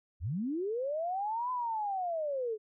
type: linear two-way sweep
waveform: sine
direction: up then down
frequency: 63.2 to 1018 to 415.6 Hz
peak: -31 dBFS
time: 0.2-2.58 s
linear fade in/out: 50 ms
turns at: 1.51 s
effects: none